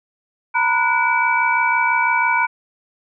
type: tone cluster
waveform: sine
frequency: 925 / 991 / 1468 / 2301 Hz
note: A#5 / B5 / F#6 / D7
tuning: -14 / +6 / -14 / -36 cents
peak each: -20 dBFS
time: 0.54-2.47 s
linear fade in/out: 20 ms
effects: none